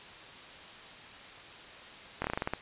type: slowing click train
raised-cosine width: 0.5 ms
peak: -16 dBFS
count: 9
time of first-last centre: 2.22-2.536 s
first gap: 23 ms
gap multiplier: 1.15
effects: white hiss -48 dBFS RMS until 2.61 s + resampled to 8000 Hz